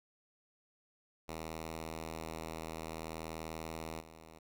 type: tone with level steps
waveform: 5% pulse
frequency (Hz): 80.5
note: E2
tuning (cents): -41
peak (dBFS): -30 / -42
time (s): 1.28-4.39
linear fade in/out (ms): 10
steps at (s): 4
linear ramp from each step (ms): 5
effects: none